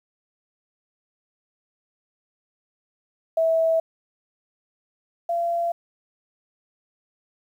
sine tone pair in turn, 652 / 683.4 Hz, E5 / F5, -19 / -38 cents, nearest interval minor second, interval 81 cents, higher second, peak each -17 / -21 dBFS, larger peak first, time 3.37-3.8 / 5.29-5.72 s, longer neither, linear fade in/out 5 ms, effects 9-bit

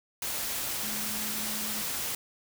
sine tone in noise, 213.4 Hz, G#3, 47 cents sharp, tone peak -41 dBFS, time 0.83-1.82 s, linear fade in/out 2 ms, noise white, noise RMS -33 dBFS, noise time 0.22-2.15 s, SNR -11 dB, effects none

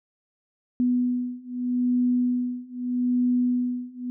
sine beating tone pair, 246.9 / 247.7 Hz, B3 / B3, 0 / +5 cents, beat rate 0.8 Hz, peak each -25 / -24 dBFS, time 0.8-4.1 s, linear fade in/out 0 ms, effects none

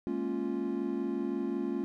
triangle chord, Bb minor seventh, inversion third, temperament equal, 207.7 / 233.1 / 277.2 / 349.2 Hz, Ab3 / Bb3 / Db4 / F4, 0 / 0 / 0 / 0 cents, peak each -36 / -35 / -33 / -33 dBFS, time 0.07-1.84 s, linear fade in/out 0 ms, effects none

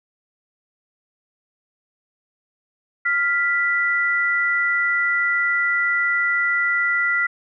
sine tone pair together, 1396.9 / 1975.5 Hz, F6 / B6, 0 / 0 cents, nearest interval tritone, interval 600 cents, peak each -21 / -19 dBFS, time 3.05-7.27 s, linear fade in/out 10 ms, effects none

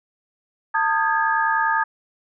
sine tone cluster, 898 / 1237 / 1615 / 1685 Hz, A5 / D#6 / G#6 / G#6, +35 / -10 / -49 / +25 cents, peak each -21 / -23 / -25 / -24 dBFS, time 0.74-1.84 s, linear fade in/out 10 ms, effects none

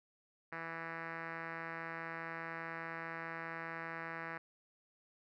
5% pulse tone with low-pass filter, 164.81 Hz, E3, in tune, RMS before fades -44 dBFS, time 0.52-4.38 s, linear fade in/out 5 ms, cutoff 1900 Hz, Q 2.4, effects none

